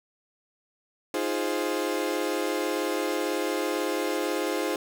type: chord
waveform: 35% pulse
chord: F minor seventh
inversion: third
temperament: equal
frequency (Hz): 311.1 / 349.2 / 415.3 / 523.3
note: Eb4 / F4 / Ab4 / C5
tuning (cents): 0 / 0 / 0 / 0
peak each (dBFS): -30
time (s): 1.14-4.76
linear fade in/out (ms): 2
effects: none